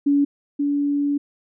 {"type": "tone pair in turn", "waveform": "sine", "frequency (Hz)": [284.4, 286.5], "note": ["C#4", "D4"], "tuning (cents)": [45, -43], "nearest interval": "unison", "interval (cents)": 12, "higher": "second", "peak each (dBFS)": [-14, -18], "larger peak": "first", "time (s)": [[0.06, 0.25], [0.59, 1.18]], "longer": "second", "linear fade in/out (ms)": 10, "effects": []}